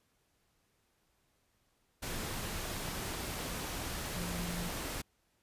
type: tone in noise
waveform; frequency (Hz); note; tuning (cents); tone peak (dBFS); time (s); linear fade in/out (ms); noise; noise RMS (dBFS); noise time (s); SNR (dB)
sine; 174.2; F3; -4; -39; 4.16-4.69; 10; pink; -39; 2.02-5.02; -3
effects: pink hiss -75 dBFS RMS until 5.42 s + resampled to 32000 Hz